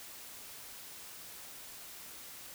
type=silence; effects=white hiss -49 dBFS RMS until 2.54 s